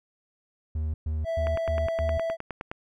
triangle tone bursts, 77.78 Hz, D#2, in tune, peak -24 dBFS, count 5, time 0.75-2.18 s, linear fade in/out 5 ms, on 190 ms, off 120 ms
triangle tone, 659.3 Hz, E5, in tune, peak -24 dBFS, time 1.24-2.37 s, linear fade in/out 50 ms
click train, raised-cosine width 0.5 ms, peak -18 dBFS, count 13, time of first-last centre 1.47-2.715 s, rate 9.64 Hz
effects none

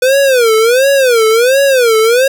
square tone with vibrato, 493.9 Hz, B4, in tune, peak -7 dBFS, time 0.02-2.28 s, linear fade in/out 5 ms, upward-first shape sine, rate 1.4 Hz, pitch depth 210 cents each way, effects none

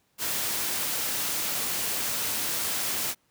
white noise, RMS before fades -29 dBFS, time 0.18-3.15 s, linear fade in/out 50 ms, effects pink hiss -69 dBFS RMS until 3.3 s + high-pass 80 Hz 12 dB/octave

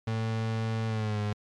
35% pulse tone with pitch glide, 111.9 to 104.41 Hz, A2 to G#2, +30 to +10 cents, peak -26 dBFS, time 0.07-1.33 s, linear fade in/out 5 ms, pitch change -120 cents, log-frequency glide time 0.86-1.2 s, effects low-pass 5000 Hz 12 dB/octave + MP3 96 kbps

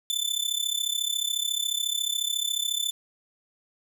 sawtooth tone with amplitude modulation, 3520 Hz, A7, in tune, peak -19 dBFS, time 0.1-2.91 s, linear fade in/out 0 ms, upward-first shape sine, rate 34.1 Hz, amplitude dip 85%, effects none

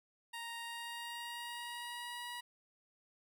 15% pulse tone with pitch glide, 932.3 to 964.1 Hz, A#5 to B5, 0 to -42 cents, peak -36 dBFS, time 0.33-2.41 s, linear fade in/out 10 ms, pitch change +58 cents, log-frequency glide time 0.61-2.28 s, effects none

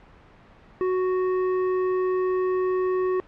triangle tone with hard clipping, 370 Hz, F#4, in tune, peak -23 dBFS, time 0.81-3.2 s, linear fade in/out 0 ms, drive 14 dB, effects pink hiss -51 dBFS RMS until 3.27 s + low-pass 2000 Hz 12 dB/octave

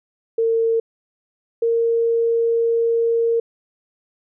sine tone pair in turn, 455 / 461.9 Hz, A#4 / A#4, -42 / -16 cents, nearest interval unison, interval 26 cents, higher second, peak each -15 dBFS, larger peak neither, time 0.38-0.8 / 1.62-3.4 s, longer second, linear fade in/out 5 ms, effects none

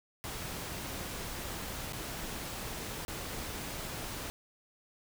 pink noise with dropouts, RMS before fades -40 dBFS, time 0.24-4.3 s, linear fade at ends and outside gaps 0 ms, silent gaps 1.924-1.932 / 3.05-3.081 s, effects none

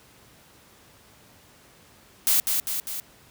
blue noise with echo, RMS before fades -20 dBFS, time 2.27-2.4 s, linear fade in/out 0 ms, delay 200 ms, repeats 3, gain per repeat -4 dB, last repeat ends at 3 s, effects pink hiss -54 dBFS RMS until 3.3 s + high-pass 60 Hz 12 dB/octave

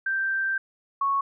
sine tone pair in turn, 1568 / 1105.8 Hz, G6 / C#6, 0 / -5 cents, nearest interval tritone, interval 605 cents, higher first, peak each -23 / -21 dBFS, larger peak second, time 0.06-0.58 / 1.01-1.21 s, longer first, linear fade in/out 5 ms, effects none

